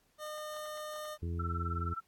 25% pulse tone, 608 Hz, D#5, 40 cents flat, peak -36 dBFS, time 0.18-1.18 s, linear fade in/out 50 ms
harmonic tone, 85.2 Hz, F2, 42 cents flat, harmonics 1 / 2 / 3 / 4 / 5, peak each -34 / -43 / -49 / -47 / -50 dBFS, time 1.22-1.94 s, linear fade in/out 10 ms
sine tone with tremolo, 1337 Hz, E6, 24 cents sharp, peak -34 dBFS, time 1.39-2.01 s, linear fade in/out 10 ms, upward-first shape sine, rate 19 Hz, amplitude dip 90%
effects pink hiss -72 dBFS RMS until 2.07 s + AAC 64 kbps

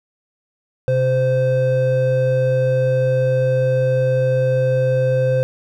triangle tone pair together, 129.4 / 517.1 Hz, C3 / C5, -19 / -20 cents, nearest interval 2 octaves, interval 2399 cents, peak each -16 / -14 dBFS, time 0.88-5.43 s, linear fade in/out 0 ms, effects none

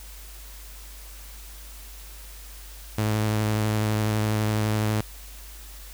sawtooth tone with vibrato, 107.4 Hz, A2, 41 cents flat, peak -18 dBFS, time 2.98-5.01 s, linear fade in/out 5 ms, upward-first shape sine, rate 12 Hz, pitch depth 19 cents each way, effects added 50 Hz sine -41 dBFS peak until 5.93 s + white hiss -46 dBFS RMS until 5.93 s

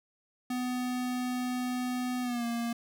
square tone with pitch glide, 249.8 to 234.4 Hz, B3 to A#3, +20 to +10 cents, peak -31 dBFS, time 0.5-2.73 s, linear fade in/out 5 ms, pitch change -110 cents, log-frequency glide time 2.22-2.45 s, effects none

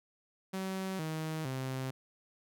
sawtooth tone with pitch steps, 190 / 157.94 / 131.28 Hz, F#3 / D#3 / C3, +46 / +26 / +6 cents, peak -31 dBFS, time 0.53-1.91 s, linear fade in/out 10 ms, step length 460 ms, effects none

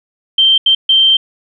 sine tone bursts at uneven times, 3136 Hz, G7, in tune, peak -6 dBFS, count 3, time 0.38-0.58 / 0.66-0.75 / 0.89-1.17 s, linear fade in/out 5 ms, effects none

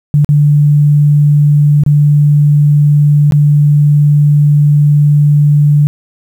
sine tone with dropouts, 146.83 Hz, D3, in tune, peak -4 dBFS, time 0.14-5.87 s, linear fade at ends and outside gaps 0 ms, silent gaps 0.246-0.29 / 1.836-1.863 / 3.31-3.322 s, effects 7-bit

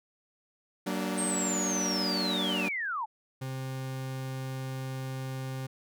sawtooth chord, Gb augmented, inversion none, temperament equal with one note detuned, 188.99 / 233.1 / 293.7 Hz, Gb3 / Bb3 / D4, +37 / 0 / 0 cents, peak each -29 / -32 / -31 dBFS, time 0.86-2.69 s, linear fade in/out 10 ms
sine linear sweep, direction down, 8630 to 810 Hz, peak -30 dBFS, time 1.17-3.06 s, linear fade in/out 20 ms
40% pulse tone, 131.8 Hz, C3, 13 cents sharp, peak -33 dBFS, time 3.41-5.67 s, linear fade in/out 10 ms
effects none

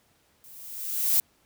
violet noise with level ramp, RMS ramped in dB -50 to -20 dBFS, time 0.44-1.2 s, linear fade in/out 0 ms, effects pink hiss -65 dBFS RMS until 1.45 s + high-pass 60 Hz 12 dB/octave

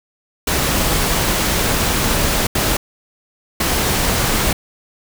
pink noise bursts at uneven times, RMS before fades -17 dBFS, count 3, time 0.47-2.47 / 2.55-2.77 / 3.6-4.53 s, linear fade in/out 5 ms, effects none

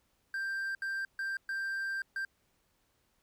triangle tone bursts at uneven times, 1578 Hz, G6, 11 cents sharp, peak -31 dBFS, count 5, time 0.34-0.75 / 0.82-1.05 / 1.19-1.37 / 1.49-2.02 / 2.16-2.25 s, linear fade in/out 2 ms, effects pink hiss -74 dBFS RMS until 3.22 s

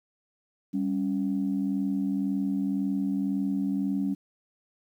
sine tone pair together, 196.4 / 278.3 Hz, G3 / C#4, +4 / +7 cents, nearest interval tritone, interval 603 cents, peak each -27 dBFS, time 0.73-4.15 s, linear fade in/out 20 ms, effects tanh soft clip ceiling -18 dBFS + 10-bit

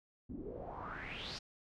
pink noise with low-pass filter sweep, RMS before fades -45 dBFS, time 0.29-1.39 s, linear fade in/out 10 ms, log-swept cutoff 240 to 5300 Hz, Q 5.7, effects none

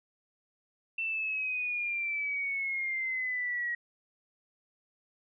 sine exponential sweep, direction down, 2687 to 1900 Hz, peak -30 dBFS, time 0.98-3.75 s, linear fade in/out 5 ms, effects none

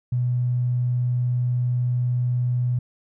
triangle tone with tanh clipping, 123.47 Hz, B2, in tune, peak -19 dBFS, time 0.12-2.79 s, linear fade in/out 5 ms, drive 3 dB, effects none

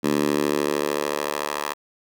10% pulse tone with high-pass filter sweep, 73.42 Hz, D2, in tune, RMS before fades -24 dBFS, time 0.03-1.74 s, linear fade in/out 20 ms, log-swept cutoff 240 to 840 Hz, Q 1.5, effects none

